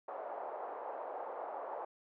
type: band-pass noise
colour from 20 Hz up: white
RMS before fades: -43 dBFS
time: 0.08-1.85 s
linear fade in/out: 5 ms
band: 510 to 860 Hz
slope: 24 dB/octave
effects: none